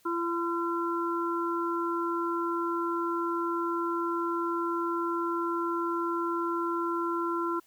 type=harmonic tone; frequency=340 Hz; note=F4; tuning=46 cents flat; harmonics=1 / 3 / 4; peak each=-30 / -33 / -33 dBFS; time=0.05-7.6 s; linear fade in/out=10 ms; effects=white hiss -64 dBFS RMS until 7.66 s